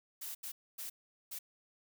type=noise bursts at uneven times; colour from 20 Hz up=blue; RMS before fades=-43 dBFS; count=4; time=0.21-0.35 / 0.43-0.52 / 0.78-0.9 / 1.31-1.39 s; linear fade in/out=10 ms; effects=none